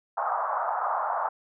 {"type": "band-pass noise", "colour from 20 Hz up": "pink", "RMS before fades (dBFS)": -28, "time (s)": [0.17, 1.29], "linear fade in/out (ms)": 10, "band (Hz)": [660, 1300], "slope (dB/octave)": 48, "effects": []}